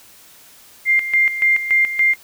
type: tone with tremolo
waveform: sine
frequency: 2100 Hz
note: C7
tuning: 6 cents sharp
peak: -11 dBFS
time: 0.85-2.16 s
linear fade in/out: 50 ms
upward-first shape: square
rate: 3.5 Hz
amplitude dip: 70%
effects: white hiss -46 dBFS RMS until 2.23 s